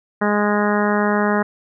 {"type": "harmonic tone", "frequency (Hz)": 207.4, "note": "G#3", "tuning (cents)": -2, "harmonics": [1, 2, 3, 4, 5, 6, 7, 8, 9], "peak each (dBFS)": [-19, -22, -24, -25, -26, -27, -27, -28, -29], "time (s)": [0.21, 1.43], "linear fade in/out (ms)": 10, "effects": []}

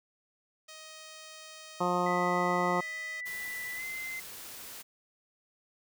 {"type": "tone", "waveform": "5% pulse", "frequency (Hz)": 627, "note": "D#5", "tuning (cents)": 13, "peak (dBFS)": -35, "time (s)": [0.68, 3.21], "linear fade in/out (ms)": 10}
{"type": "harmonic tone", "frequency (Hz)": 178.1, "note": "F3", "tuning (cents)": 34, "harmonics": [1, 2, 3, 4, 5, 6, 7], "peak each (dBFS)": [-34, -34, -34, -34, -34, -34, -34], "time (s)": [1.8, 2.81], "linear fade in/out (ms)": 10}
{"type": "tone with pitch glide", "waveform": "sine", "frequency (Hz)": [1980, 2069], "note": ["B6", "C7"], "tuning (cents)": [4, -20], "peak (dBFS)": -36, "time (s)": [2.06, 4.2], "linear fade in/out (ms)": 5, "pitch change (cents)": 76, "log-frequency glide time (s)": [3.75, 3.83]}
{"type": "noise", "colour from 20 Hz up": "white", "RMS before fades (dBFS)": -45, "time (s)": [3.25, 4.83], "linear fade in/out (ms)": 20}
{"effects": []}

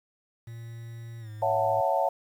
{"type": "tone with pitch glide", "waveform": "triangle", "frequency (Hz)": [115.7, 107.33], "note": ["A#2", "A2"], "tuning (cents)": [-13, -43], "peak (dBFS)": -36, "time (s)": [0.47, 1.81], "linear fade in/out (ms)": 5, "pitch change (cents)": -130, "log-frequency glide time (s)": [1.2, 1.3]}
{"type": "chord", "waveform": "sine", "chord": "F# minor seventh", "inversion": "second", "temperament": "just", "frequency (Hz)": [555, 666, 740, 888], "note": ["C#5", "E5", "F#5", "A5"], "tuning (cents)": [2, 18, 0, 16], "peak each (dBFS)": -28, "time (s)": [1.42, 2.09], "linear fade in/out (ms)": 5}
{"effects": ["9-bit"]}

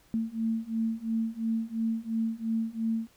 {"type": "beating tone pair", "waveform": "sine", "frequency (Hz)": [223.5, 226.4], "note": ["A3", "A3"], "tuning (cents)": [27, 50], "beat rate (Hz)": 2.9, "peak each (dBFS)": [-31, -30], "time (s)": [0.14, 3.07], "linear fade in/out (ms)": 0, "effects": ["pink hiss -62 dBFS RMS until 3.16 s"]}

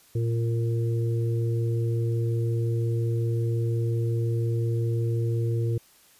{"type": "harmonic tone", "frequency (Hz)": 115.7, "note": "A#2", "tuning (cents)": -13, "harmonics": [1, 3, 4], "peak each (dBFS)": [-23, -33, -35], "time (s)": [0.15, 5.78], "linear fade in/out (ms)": 5, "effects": ["white hiss -57 dBFS RMS until 6.19 s", "resampled to 32000 Hz"]}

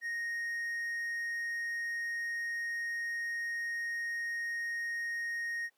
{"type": "tone", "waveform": "triangle", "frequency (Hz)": 1864.7, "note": "A#6", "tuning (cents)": 0, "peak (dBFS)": -32, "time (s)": [0.01, 5.7], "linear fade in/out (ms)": 50, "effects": ["pink hiss -75 dBFS RMS until 5.77 s", "high-pass 400 Hz 12 dB/octave"]}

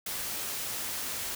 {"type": "noise", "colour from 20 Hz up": "white", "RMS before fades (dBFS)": -35, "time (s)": [0.06, 1.35], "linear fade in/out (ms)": 5, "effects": []}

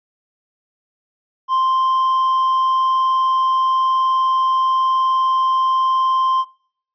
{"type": "tone", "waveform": "triangle", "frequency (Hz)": 1046.5, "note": "C6", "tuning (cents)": 0, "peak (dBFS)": -12, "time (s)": [1.48, 6.45], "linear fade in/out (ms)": 50, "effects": ["noise-tail reverb RT60 0.6 s tail -23 dB re dry", "resampled to 11025 Hz"]}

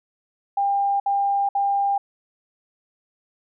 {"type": "tone bursts", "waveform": "sine", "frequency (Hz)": 799, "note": "G5", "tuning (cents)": 33, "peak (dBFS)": -18, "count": 3, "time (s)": [0.57, 1.98], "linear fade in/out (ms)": 5, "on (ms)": 430, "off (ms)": 60, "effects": []}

